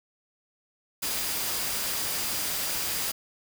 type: tone in noise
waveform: sine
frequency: 4845 Hz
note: D#8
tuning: 47 cents flat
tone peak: -40 dBFS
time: 1.02-3.12 s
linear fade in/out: 10 ms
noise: white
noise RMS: -30 dBFS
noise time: 1.02-3.12 s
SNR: -13 dB
effects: none